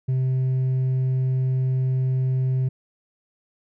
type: tone with hard clipping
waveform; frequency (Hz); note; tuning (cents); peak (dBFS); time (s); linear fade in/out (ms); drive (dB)
triangle; 130; C3; -11; -18; 0.08-2.69; 10; 1
effects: none